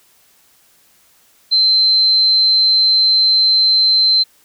sine tone, 4100 Hz, C8, 36 cents flat, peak -9 dBFS, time 1.51-4.24 s, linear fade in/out 20 ms, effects white hiss -53 dBFS RMS until 4.44 s

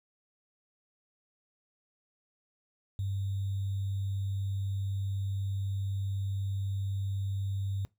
sine tone with sample-and-hold, 98 Hz, G2, in tune, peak -30 dBFS, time 2.99-7.85 s, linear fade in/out 0 ms, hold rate 3675 Hz, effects noise-tail reverb RT60 0.2 s tail -21 dB re dry

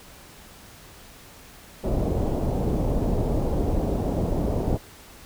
pink low-pass noise, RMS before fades -24 dBFS, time 1.83-4.78 s, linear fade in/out 20 ms, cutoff 690 Hz, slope 24 dB/octave, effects pink hiss -47 dBFS RMS until 5.25 s

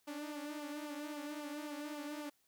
sawtooth tone with flanger, 295.5 Hz, D4, 11 cents sharp, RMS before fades -44 dBFS, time 0.07-2.3 s, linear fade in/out 10 ms, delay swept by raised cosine 0.48 to 5.88 ms, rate 3.7 Hz, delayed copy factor -0.6, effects white hiss -75 dBFS RMS until 2.47 s

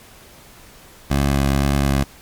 15% pulse tone with vibrato, 69.3 Hz, C#2, in tune, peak -9 dBFS, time 1.1-2.04 s, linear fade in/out 10 ms, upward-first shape sine, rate 2 Hz, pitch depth 18 cents each way, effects pink hiss -45 dBFS RMS until 2.21 s + MP3 96 kbps

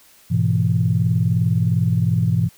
sine chord, E major, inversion first, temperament equal with one note detuned, 103.83 / 123.47 / 166.44 Hz, G#2 / B2 / E3, 0 / 0 / +17 cents, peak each -19 dBFS, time 0.3-2.49 s, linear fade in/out 20 ms, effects tanh soft clip ceiling -5 dBFS + white hiss -51 dBFS RMS until 2.57 s

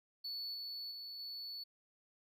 triangle tone with level steps, 4441 Hz, C#8, 2 cents sharp, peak -39 / -41 / -44 / -42 dBFS, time 0.24-1.64 s, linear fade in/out 10 ms, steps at 0.54 / 0.91 / 1.19 s, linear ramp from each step 5 ms, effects none

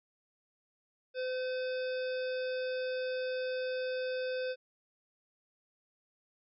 harmonic tone, 511 Hz, C5, 41 cents flat, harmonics 1 / 3 / 5 / 7 / 9 / 10, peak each -33 / -43 / -47 / -50 / -52 / -53 dBFS, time 1.14-4.56 s, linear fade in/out 50 ms, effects none

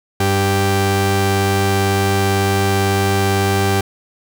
sawtooth tone pair together, 98 / 392 Hz, G2 / G4, 0 / 0 cents, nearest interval 2 octaves, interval 2400 cents, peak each -12 dBFS, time 0.2-3.81 s, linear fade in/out 5 ms, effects none

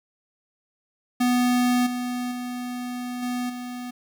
square tone with level steps, 246.9 Hz, B3, in tune, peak -19 / -27 / -30 / -26 / -32 dBFS, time 1.2-3.91 s, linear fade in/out 10 ms, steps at 1.86 / 2.31 / 3.22 / 3.49 s, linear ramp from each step 10 ms, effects 9-bit

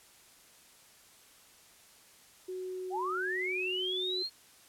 sine tone, 370 Hz, F#4, in tune, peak -36 dBFS, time 2.48-4.23 s, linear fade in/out 10 ms
sine linear sweep, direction up, 698.5 to 4319 Hz, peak -32 dBFS, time 2.9-4.3 s, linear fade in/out 50 ms
effects white hiss -59 dBFS RMS until 4.68 s + low-pass 12000 Hz 12 dB/octave

